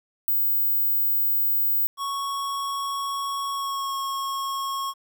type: tone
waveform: sine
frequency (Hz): 16000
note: B9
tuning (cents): +21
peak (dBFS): -19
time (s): 0.28-1.87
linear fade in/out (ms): 0
type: tone with pitch glide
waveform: square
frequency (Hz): 1108.7 to 1092.2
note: C#6 to C#6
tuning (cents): 0 to -26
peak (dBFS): -27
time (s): 1.97-4.94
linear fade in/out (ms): 50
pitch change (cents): -26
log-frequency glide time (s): 3.51-3.96
effects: 10-bit